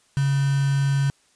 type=tone with quantisation; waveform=sine; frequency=138.59 Hz; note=C#3; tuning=in tune; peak=-18 dBFS; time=0.17-1.1 s; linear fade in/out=0 ms; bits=5; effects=white hiss -61 dBFS RMS until 1.35 s + resampled to 22050 Hz